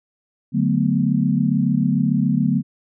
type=chord; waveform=sine; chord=B minor seventh; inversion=first; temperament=equal; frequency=146.83 / 185 / 220 / 246.9 Hz; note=D3 / F#3 / A3 / B3; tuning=0 / 0 / 0 / 0 cents; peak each=-21 dBFS; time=0.52-2.63 s; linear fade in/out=50 ms; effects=none